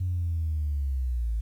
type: linear sweep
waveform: sine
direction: down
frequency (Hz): 92.5 to 53.4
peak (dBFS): -24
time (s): 0-1.41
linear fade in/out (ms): 10
effects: tanh soft clip ceiling -21 dBFS + 10-bit